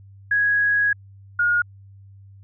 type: tone pair in turn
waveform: sine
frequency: 1661.2 / 1431.7 Hz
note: G#6 / F6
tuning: 0 / +43 cents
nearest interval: minor third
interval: 257 cents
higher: first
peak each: -16 dBFS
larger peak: neither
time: 0.31-0.93 / 1.39-1.62 s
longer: first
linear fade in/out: 5 ms
effects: added 98 Hz sine -43 dBFS peak until 2.43 s